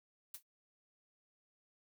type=noise with exponential decay; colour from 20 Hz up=blue; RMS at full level=-41 dBFS; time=0.34-0.43 s; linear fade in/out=5 ms; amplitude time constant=18 ms; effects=noise-tail reverb RT60 0.1 s tail -24 dB re dry